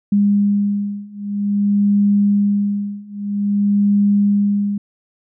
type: beating tone pair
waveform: sine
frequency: 202.8 / 203.31 Hz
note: G#3 / G#3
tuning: -41 / -37 cents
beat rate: 0.51 Hz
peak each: -17 / -16 dBFS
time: 0.12-4.78 s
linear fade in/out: 5 ms
effects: none